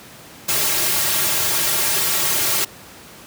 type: noise with comb filter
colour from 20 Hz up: white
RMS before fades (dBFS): -19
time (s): 0.48-2.65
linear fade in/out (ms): 10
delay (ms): 4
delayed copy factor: -0.95
effects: pink hiss -41 dBFS RMS until 3.26 s + high-pass 100 Hz 12 dB/octave